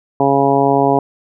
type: harmonic tone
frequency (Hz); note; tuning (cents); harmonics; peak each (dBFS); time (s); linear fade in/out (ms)
138.59; C#3; 0; 1 / 2 / 3 / 4 / 5 / 6 / 7; -22 / -17 / -16 / -20 / -16 / -18 / -20; 0.2-0.99; 2
effects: none